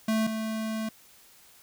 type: tone pair in turn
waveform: square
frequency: 220 / 220 Hz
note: A3 / A3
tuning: 0 / 0 cents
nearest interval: unison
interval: 0 cents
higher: neither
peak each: -24 / -30 dBFS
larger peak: first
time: 0.08-0.27 / 0.27-0.89 s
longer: second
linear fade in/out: 5 ms
effects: white hiss -56 dBFS RMS until 1.62 s